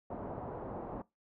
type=low-pass noise; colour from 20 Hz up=white; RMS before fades=-42 dBFS; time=0.1-1.02 s; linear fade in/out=5 ms; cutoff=840 Hz; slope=24 dB/octave; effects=noise-tail reverb RT60 0.2 s tail -21 dB re dry